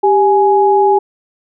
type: tone pair together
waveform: sine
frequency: 394.1 / 835 Hz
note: G4 / G#5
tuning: +9 / +9 cents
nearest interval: octave + minor second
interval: 1300 cents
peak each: -10 dBFS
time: 0.03-0.99 s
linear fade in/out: 10 ms
effects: none